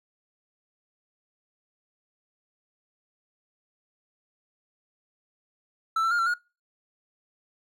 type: tone with pitch steps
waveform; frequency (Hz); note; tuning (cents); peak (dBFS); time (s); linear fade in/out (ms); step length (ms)
triangle; 1325 / 1341 / 1415 / 1352 / 1435; E6 / E6 / F6 / E6 / F6; +9 / +29 / +22 / +43 / +47; -20; 5.96-6.34; 5; 76
effects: noise-tail reverb RT60 0.3 s tail -24 dB re dry